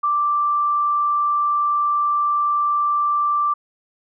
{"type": "tone", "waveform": "sine", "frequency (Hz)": 1174.7, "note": "D6", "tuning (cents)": 0, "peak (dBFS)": -16, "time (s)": [0.03, 3.54], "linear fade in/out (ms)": 10, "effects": []}